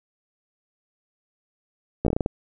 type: slowing click train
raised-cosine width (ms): 2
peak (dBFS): -9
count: 8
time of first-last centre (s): 2.05-2.261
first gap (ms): 14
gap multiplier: 1.25
effects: none